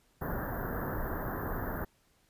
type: band-stop noise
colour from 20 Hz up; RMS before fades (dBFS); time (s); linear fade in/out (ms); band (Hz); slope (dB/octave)
pink; -35; 0.21-1.85; 10; 1800 to 13000; 96
effects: pink hiss -69 dBFS RMS until 2.29 s + resampled to 32000 Hz